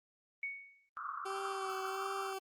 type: tone with exponential decay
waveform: sine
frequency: 2226 Hz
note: C#7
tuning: 7 cents sharp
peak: -34 dBFS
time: 0.43-0.89 s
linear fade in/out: 2 ms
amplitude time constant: 100 ms
type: band-pass noise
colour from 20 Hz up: pink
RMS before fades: -43 dBFS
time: 0.97-2.33 s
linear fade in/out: 0 ms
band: 1100 to 1400 Hz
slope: 96 dB/octave
type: tone with vibrato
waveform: 20% pulse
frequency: 386.1 Hz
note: G4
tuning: 26 cents flat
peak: -34 dBFS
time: 1.25-2.39 s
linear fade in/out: 10 ms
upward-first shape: sine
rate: 1.4 Hz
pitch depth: 22 cents each way
effects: Opus 24 kbps